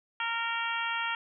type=harmonic tone; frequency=461.8 Hz; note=A#4; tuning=16 cents flat; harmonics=2 / 3 / 4 / 5 / 6 / 7; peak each=-35 / -34 / -37 / -38 / -37 / -39 dBFS; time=0.2-1.15 s; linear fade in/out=2 ms; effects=none